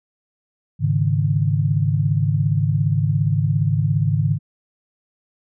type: chord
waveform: sine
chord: Ab suspended fourth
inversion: none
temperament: just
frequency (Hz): 103.83 / 138.43 / 155.74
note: Ab2 / Db3 / Eb3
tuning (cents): 0 / -2 / +2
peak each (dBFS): -20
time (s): 0.79-4.39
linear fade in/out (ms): 50
effects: none